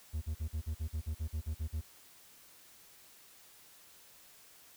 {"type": "tone bursts", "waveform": "triangle", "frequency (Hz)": 77.78, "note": "D#2", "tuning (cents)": 0, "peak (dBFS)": -31, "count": 13, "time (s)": [0.13, 1.814], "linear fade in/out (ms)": 20, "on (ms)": 88, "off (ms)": 45, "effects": ["white hiss -59 dBFS RMS until 4.76 s"]}